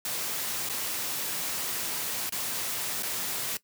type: noise with dropouts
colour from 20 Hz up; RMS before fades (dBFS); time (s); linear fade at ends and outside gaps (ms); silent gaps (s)
white; -32; 0.05-3.57; 2; 0.69-0.696 / 2.295-2.322 / 3.025-3.031
effects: noise-tail reverb RT60 0.1 s tail -18 dB re dry + high-pass 100 Hz 12 dB/octave